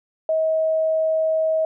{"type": "tone", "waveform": "sine", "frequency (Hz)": 637, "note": "D#5", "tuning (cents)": 41, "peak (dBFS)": -17, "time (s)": [0.29, 1.65], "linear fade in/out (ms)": 2, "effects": []}